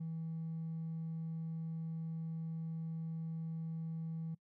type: tone with hard clipping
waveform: sine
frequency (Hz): 162.6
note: E3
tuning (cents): -23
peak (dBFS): -39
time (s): 0-4.35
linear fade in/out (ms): 10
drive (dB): 1
effects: noise-tail reverb RT60 0.1 s tail -22 dB re dry